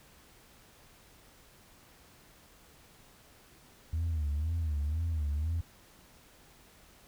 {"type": "tone with vibrato", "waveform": "sine", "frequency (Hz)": 77.78, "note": "D#2", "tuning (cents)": 0, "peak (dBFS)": -27, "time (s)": [3.93, 5.61], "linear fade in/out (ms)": 5, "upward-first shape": "sine", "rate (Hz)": 2, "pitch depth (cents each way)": 130, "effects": ["tanh soft clip ceiling -27 dBFS", "pink hiss -59 dBFS RMS until 7.07 s"]}